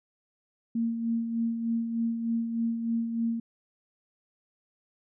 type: tone with tremolo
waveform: sine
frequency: 230.1 Hz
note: A#3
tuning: 22 cents flat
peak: -24 dBFS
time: 0.75-3.4 s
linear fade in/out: 5 ms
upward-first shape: sine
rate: 3.3 Hz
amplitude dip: 50%
effects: none